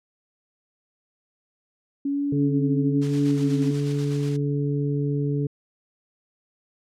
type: tone with vibrato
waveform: sine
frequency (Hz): 278.6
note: C#4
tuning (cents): +9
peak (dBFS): -22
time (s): 2.05-3.71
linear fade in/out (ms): 5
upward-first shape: sine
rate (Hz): 1.1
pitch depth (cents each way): 39
type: harmonic tone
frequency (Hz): 143.3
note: D3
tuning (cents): -42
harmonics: 1 / 2 / 3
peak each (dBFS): -23 / -28 / -30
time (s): 2.32-5.47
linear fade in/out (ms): 5
type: noise with tremolo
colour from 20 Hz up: white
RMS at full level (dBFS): -38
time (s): 3.01-4.37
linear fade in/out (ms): 20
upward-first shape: square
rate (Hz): 8.2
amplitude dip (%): 35
effects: low-pass 6000 Hz 12 dB/octave